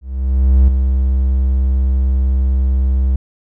triangle tone with ADSR envelope, 65.41 Hz, C2, in tune, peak -3 dBFS, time 0.01-3.16 s, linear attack 670 ms, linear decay 6 ms, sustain -6 dB, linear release 3 ms, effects none

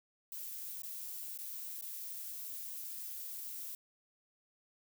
violet noise with dropouts, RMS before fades -44 dBFS, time 0.32-3.75 s, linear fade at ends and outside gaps 2 ms, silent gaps 0.821-0.833 / 1.376-1.387 / 1.812-1.822 s, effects none

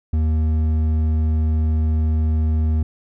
triangle tone with hard clipping, 78.5 Hz, D#2, 16 cents sharp, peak -17 dBFS, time 0.13-2.83 s, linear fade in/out 5 ms, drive 10 dB, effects none

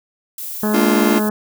violet noise, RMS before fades -28 dBFS, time 0.38-1.29 s, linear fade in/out 2 ms
harmonic tone, 212.1 Hz, G#3, 37 cents sharp, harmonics 1 / 2 / 3 / 4 / 5 / 6 / 7 / 8, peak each -17 / -23 / -27 / -29 / -31 / -33 / -34 / -35 dBFS, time 0.63-1.3 s, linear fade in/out 2 ms
40% pulse chord, Bb major, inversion none, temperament just, 233.1 / 291.4 / 349.6 Hz, Bb3 / D4 / F4, 0 / -13 / +2 cents, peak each -19 / -18 / -18 dBFS, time 0.73-1.2 s, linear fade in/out 20 ms
effects none

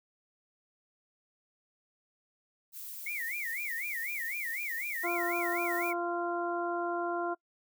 violet noise, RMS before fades -43 dBFS, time 2.72-5.94 s, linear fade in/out 50 ms
sine tone with vibrato, 2090 Hz, C7, 2 cents flat, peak -34 dBFS, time 3.06-5.93 s, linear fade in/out 5 ms, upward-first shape sine, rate 4 Hz, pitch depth 250 cents each way
harmonic tone, 346.3 Hz, F4, 15 cents flat, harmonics 1 / 2 / 3 / 4, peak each -34 / -35 / -39 / -38 dBFS, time 5.03-7.35 s, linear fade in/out 20 ms
effects noise-tail reverb RT60 0.1 s tail -24 dB re dry

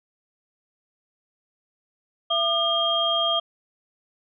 sine tone cluster, 673 / 1211 / 3219 Hz, E5 / D#6 / G7, +36 / -47 / +45 cents, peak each -25 / -27 / -22 dBFS, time 2.3-3.4 s, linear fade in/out 10 ms, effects none

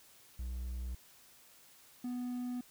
triangle tone pair in turn, 61.74 / 247 Hz, B1 / B3, 0 / 0 cents, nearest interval 2 octaves, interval 2400 cents, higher second, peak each -35 / -34 dBFS, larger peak second, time 0.39-0.95 / 2.04-2.61 s, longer second, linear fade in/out 5 ms, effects white hiss -61 dBFS RMS until 2.7 s

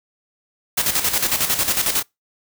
white noise with tremolo, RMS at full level -18 dBFS, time 0.77-2.03 s, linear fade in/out 10 ms, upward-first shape square, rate 11 Hz, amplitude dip 60%, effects noise-tail reverb RT60 0.2 s tail -26 dB re dry

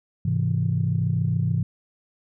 sine chord, Ab augmented, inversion none, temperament equal, 103.83 / 130.81 / 164.81 Hz, Ab2 / C3 / E3, 0 / 0 / 0 cents, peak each -24 dBFS, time 0.25-1.63 s, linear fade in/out 5 ms, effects tanh soft clip ceiling -11 dBFS

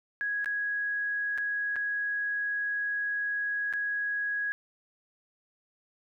sine tone with dropouts, 1661.2 Hz, G#6, in tune, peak -28 dBFS, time 0.21-4.52 s, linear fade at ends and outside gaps 0 ms, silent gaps 0.445-0.459 / 1.377-1.383 / 1.758-1.764 / 3.727-3.736 s, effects none

